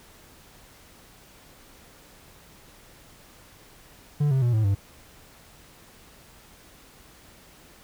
triangle tone with pitch steps, 146.83 / 133.1 / 120.65 / 109.36 / 99.14 Hz, D3 / C3 / B2 / A2 / G2, 0 / +30 / -40 / -10 / +20 cents, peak -17 dBFS, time 4.2-4.75 s, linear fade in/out 10 ms, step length 110 ms, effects pink hiss -52 dBFS RMS until 7.83 s

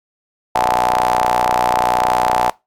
sawtooth ring-modulated tone, 60.9 Hz, B1, 24 cents flat, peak -6 dBFS, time 0.55-2.5 s, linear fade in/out 5 ms, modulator 806 Hz, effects noise-tail reverb RT60 0.2 s tail -20 dB re dry + MP3 96 kbps

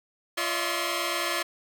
10% pulse tone cluster, 345.2 / 575 / 641 / 1062 Hz, F4 / D5 / E5 / C6, -20 / -37 / -49 / +25 cents, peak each -24 dBFS, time 0.37-1.43 s, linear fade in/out 10 ms, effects none

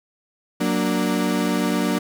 35% pulse chord, Gb augmented, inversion none, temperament equal, 185 / 233.1 / 293.7 Hz, Gb3 / Bb3 / D4, 0 / 0 / 0 cents, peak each -22 dBFS, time 0.6-1.99 s, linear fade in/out 10 ms, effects none

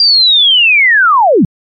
sine linear sweep, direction down, 4800 to 140 Hz, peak -4 dBFS, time 0-1.45 s, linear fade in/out 2 ms, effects MP3 64 kbps

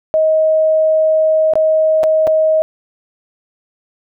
sine tone with dropouts, 630 Hz, D#5, 21 cents sharp, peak -9 dBFS, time 0.14-2.62 s, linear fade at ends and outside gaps 0 ms, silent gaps 1.536-1.555 / 2.033-2.038 / 2.27-2.275 s, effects none

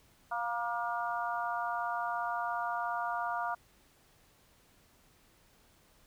harmonic tone with a mistuned harmonic, 237.2 Hz, A#3, 30 cents sharp, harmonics 3 / 4 / 5 / 6, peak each -36 / -37 / -38 / -39 dBFS, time 0.31-3.55 s, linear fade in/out 10 ms, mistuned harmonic 3, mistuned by -21 cents, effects pink hiss -65 dBFS RMS until 6.06 s

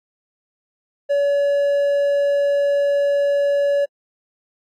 triangle tone, 568 Hz, C#5, 42 cents sharp, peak -13 dBFS, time 1.09-3.86 s, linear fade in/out 20 ms, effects AAC 64 kbps

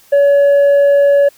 sine tone with tanh clipping, 566 Hz, C#5, 36 cents sharp, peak -7 dBFS, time 0.12-1.29 s, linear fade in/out 10 ms, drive 3 dB, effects white hiss -47 dBFS RMS until 1.37 s

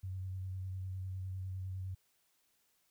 sine tone with vibrato, 93.8 Hz, F#2, 24 cents sharp, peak -38 dBFS, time 0.03-1.95 s, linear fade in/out 10 ms, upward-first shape sine, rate 9.9 Hz, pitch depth 20 cents each way, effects white hiss -75 dBFS RMS until 2.9 s

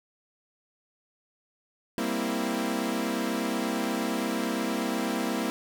sawtooth chord, C dominant seventh, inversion second, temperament equal, 196 / 233.1 / 261.6 / 329.6 Hz, G3 / Bb3 / C4 / E4, 0 / 0 / 0 / 0 cents, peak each -31 / -27 / -29 / -29 dBFS, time 1.98-5.5 s, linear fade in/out 0 ms, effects none

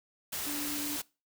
sine tone in noise, 292.4 Hz, D4, 7 cents flat, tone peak -37 dBFS, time 0.46-0.97 s, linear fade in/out 10 ms, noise white, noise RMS -36 dBFS, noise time 0.32-1.02 s, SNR -4 dB, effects noise-tail reverb RT60 0.3 s tail -23 dB re dry

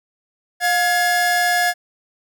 45% pulse tone pair together, 709 / 1686.3 Hz, F5 / G#6, +26 / +26 cents, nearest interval octave + minor third, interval 1500 cents, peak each -18 dBFS, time 0.6-1.74 s, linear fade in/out 50 ms, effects none

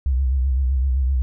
sine tone with vibrato, 65.5 Hz, C2, 2 cents sharp, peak -16 dBFS, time 0.06-1.22 s, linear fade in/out 0 ms, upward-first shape sine, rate 7.8 Hz, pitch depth 89 cents each way, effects none

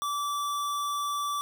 square tone, 1160 Hz, D6, 22 cents flat, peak -29 dBFS, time 0.02-1.41 s, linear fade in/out 0 ms, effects none

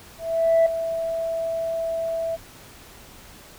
sine tone with ADSR envelope, 659.3 Hz, E5, in tune, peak -11 dBFS, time 0.18-2.37 s, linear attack 480 ms, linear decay 5 ms, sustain -12 dB, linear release 26 ms, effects tanh soft clip ceiling -12 dBFS + pink hiss -46 dBFS RMS until 3.58 s

